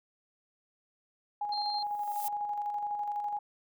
sine tone with tremolo, 827 Hz, G#5, 8 cents flat, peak -30 dBFS, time 1.41-3.39 s, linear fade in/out 5 ms, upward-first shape square, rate 12 Hz, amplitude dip 35%
sine tone, 4186 Hz, C8, in tune, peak -34 dBFS, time 1.52-1.83 s, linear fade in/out 5 ms
violet noise with exponential growth, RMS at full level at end -36 dBFS, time 1.77-2.28 s, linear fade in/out 1 ms, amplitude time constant 110 ms
effects none

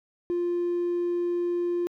triangle tone, 349.2 Hz, F4, in tune, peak -21 dBFS, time 0.3-1.87 s, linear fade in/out 0 ms, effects tanh soft clip ceiling -20 dBFS

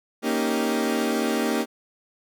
30% pulse chord, Eb dominant seventh, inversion second, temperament equal, 233.1 / 277.2 / 311.1 / 392 Hz, Bb3 / Db4 / Eb4 / G4, 0 / 0 / 0 / 0 cents, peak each -23 / -26 / -26 / -26 dBFS, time 0.22-1.66 s, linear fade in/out 50 ms, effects none

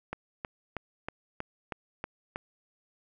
click train, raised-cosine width 0.5 ms, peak -19 dBFS, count 8, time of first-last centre 0.13-2.359 s, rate 3.14 Hz, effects none

